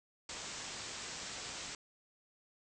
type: low-pass noise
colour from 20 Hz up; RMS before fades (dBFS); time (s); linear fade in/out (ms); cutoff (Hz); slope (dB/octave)
white; -45; 0.29-1.75; 2; 8000; 96
effects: none